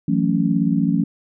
sine chord, F# minor seventh, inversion third, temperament just, 166.5 / 185 / 222 / 277.5 Hz, E3 / F#3 / A3 / C#4, +18 / 0 / +16 / +2 cents, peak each -21 dBFS, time 0.08-1.04 s, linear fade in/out 5 ms, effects none

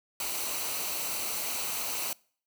white noise with comb filter, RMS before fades -33 dBFS, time 0.2-2.13 s, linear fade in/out 2 ms, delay 0.58 ms, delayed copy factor -0.55, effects noise-tail reverb RT60 0.5 s tail -25 dB re dry

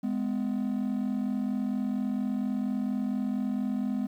triangle tone pair together, 207.7 / 252 Hz, G#3 / B3, 0 / +35 cents, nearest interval minor third, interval 335 cents, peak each -27 dBFS, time 0.03-4.07 s, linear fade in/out 10 ms, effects tanh soft clip ceiling -21 dBFS + 10-bit

